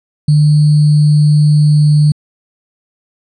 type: tone with sample-and-hold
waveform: sine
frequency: 149.9 Hz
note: D3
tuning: 36 cents sharp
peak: -5 dBFS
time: 0.28-2.12 s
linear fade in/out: 5 ms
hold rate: 4410 Hz
effects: resampled to 24000 Hz